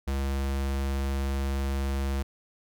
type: tone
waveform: square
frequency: 68.3 Hz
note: C#2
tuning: 25 cents flat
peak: -27 dBFS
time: 0.07-2.23 s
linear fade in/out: 10 ms
effects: none